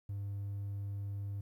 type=tone; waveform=triangle; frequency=100.3 Hz; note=G2; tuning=40 cents sharp; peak=-34 dBFS; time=0.09-1.41 s; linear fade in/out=5 ms; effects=tanh soft clip ceiling -31 dBFS + 12-bit